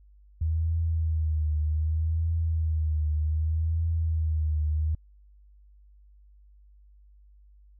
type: tone with vibrato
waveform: sine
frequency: 79.2 Hz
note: D#2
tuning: 31 cents sharp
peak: -23 dBFS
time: 0.41-4.95 s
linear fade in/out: 5 ms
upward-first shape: triangle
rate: 0.65 Hz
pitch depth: 75 cents each way
effects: added 50 Hz sine -52 dBFS peak until 7.79 s